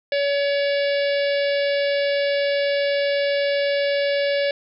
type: harmonic tone with a mistuned harmonic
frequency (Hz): 566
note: C#5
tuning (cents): +36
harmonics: 1 / 3 / 4 / 5 / 6 / 7 / 8 / 9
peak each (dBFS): -19 / -29 / -31 / -33 / -35 / -36 / -37 / -38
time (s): 0.12-4.51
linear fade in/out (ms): 2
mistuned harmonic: 6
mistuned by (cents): +29
effects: none